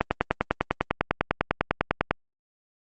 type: click train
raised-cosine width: 0.5 ms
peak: -5 dBFS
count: 22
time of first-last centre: 0.01-2.11 s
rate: 10 Hz
effects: Opus 24 kbps